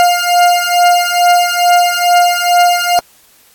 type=beating tone pair; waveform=40% pulse; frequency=704 / 706.3 Hz; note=F5 / F5; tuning=+14 / +19 cents; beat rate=2.3 Hz; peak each=-10 dBFS; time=0-2.99 s; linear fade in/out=0 ms; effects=white hiss -47 dBFS RMS until 3.54 s + AAC 64 kbps